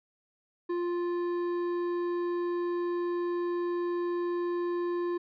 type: tone with hard clipping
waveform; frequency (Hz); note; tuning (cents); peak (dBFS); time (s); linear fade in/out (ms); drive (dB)
triangle; 349.2; F4; 0; -30; 0.69-5.18; 10; 12
effects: resampled to 11025 Hz